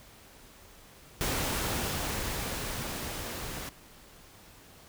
pink noise with level ramp, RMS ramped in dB -30 to -39 dBFS, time 1.21-3.69 s, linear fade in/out 0 ms, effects pink hiss -54 dBFS RMS until 4.88 s

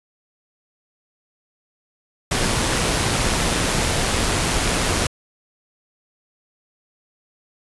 pink noise with amplitude modulation, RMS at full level -19 dBFS, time 2.31-5.07 s, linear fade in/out 5 ms, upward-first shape sine, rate 121 Hz, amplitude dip 25%, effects resampled to 24000 Hz

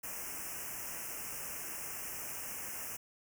white band-stop noise, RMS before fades -42 dBFS, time 0.03-2.97 s, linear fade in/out 10 ms, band 2900 to 5300 Hz, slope 96 dB/octave, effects none

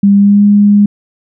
sine tone with pitch glide, 200.2 to 204.8 Hz, G3 to G#3, +37 to -24 cents, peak -3 dBFS, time 0.03-0.86 s, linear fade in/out 5 ms, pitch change +39 cents, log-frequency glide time 0.16-0.44 s, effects none

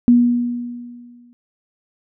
sine tone with exponential decay, 241.3 Hz, B3, 40 cents flat, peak -6 dBFS, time 0.08-1.33 s, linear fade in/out 0 ms, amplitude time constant 270 ms, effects none

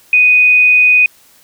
sine tone, 2489 Hz, D#7, in tune, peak -5 dBFS, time 0.13-1.06 s, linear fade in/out 2 ms, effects white hiss -47 dBFS RMS until 1.43 s

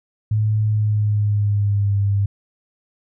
sine tone with pitch glide, 107.4 to 100.21 Hz, A2 to G2, -41 to +39 cents, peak -15 dBFS, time 0.31-2.26 s, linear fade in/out 5 ms, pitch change -120 cents, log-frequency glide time 0.64-1.98 s, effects none

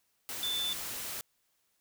sine tone in noise, 3524 Hz, A7, 2 cents sharp, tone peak -31 dBFS, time 0.43-0.73 s, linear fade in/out 0 ms, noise white, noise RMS -39 dBFS, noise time 0.29-1.21 s, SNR +5 dB, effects white hiss -75 dBFS RMS until 1.8 s

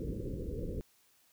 pink low-pass noise, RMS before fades -38 dBFS, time 0-0.81 s, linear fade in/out 0 ms, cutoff 530 Hz, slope 96 dB/octave, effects white hiss -68 dBFS RMS until 1.32 s

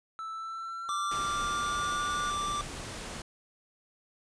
triangle tone with pitch glide, 1318.5 to 1446.2 Hz, E6 to F#6, 0 to -40 cents, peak -34 dBFS, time 0.19-2.3 s, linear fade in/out 0 ms, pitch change +160 cents, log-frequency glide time 0.32-2.09 s
square tone, 1174.7 Hz, D6, in tune, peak -31 dBFS, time 0.89-2.61 s, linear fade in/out 0 ms
pink noise, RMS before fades -40 dBFS, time 1.11-3.22 s, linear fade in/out 5 ms
effects resampled to 22050 Hz

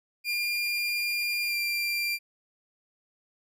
30% pulse tone with pitch glide, 2403 to 2374 Hz, D7 to D7, +39 to +18 cents, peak -24 dBFS, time 0.24-2.19 s, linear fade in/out 50 ms, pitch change -21 cents, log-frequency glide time 1.46-1.55 s, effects none

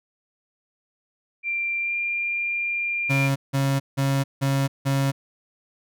sine tone with pitch glide, 2368 to 2393 Hz, D7 to D7, +14 to +32 cents, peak -23 dBFS, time 1.43-3.3 s, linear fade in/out 50 ms, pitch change +18 cents, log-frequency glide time 1.79-1.95 s
35% pulse tone bursts, 137.1 Hz, C#3, 19 cents flat, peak -18 dBFS, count 5, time 3.09-5.12 s, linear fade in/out 20 ms, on 270 ms, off 170 ms
effects none

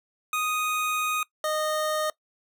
25% pulse tone pair in turn, 1244.5 / 616.7 Hz, D#6 / D#5, 0 / -16 cents, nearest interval octave, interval 1216 cents, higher first, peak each -21 dBFS, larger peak neither, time 0.33-1.23 / 1.44-2.1 s, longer first, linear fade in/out 2 ms, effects noise-tail reverb RT60 0.1 s tail -21 dB re dry

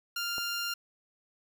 15% pulse tone, 1396.9 Hz, F6, in tune, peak -25 dBFS, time 0.16-0.74 s, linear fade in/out 5 ms
click, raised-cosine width 1 ms, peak -28 dBFS, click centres 0.382 s
effects none

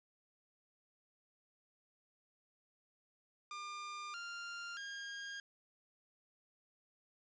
sawtooth tone with pitch steps, 1200 / 1394.5 / 1620.4 Hz, D6 / F6 / G#6, +37 / -3 / -43 cents, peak -40 dBFS, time 3.51-5.4 s, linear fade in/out 2 ms, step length 630 ms, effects resampled to 16000 Hz + 11-bit

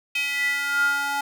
square tone with high-pass filter sweep, 282.4 Hz, C#4, 32 cents sharp, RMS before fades -24 dBFS, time 0.15-1.21 s, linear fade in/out 5 ms, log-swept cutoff 2600 to 1000 Hz, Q 7.7, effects none

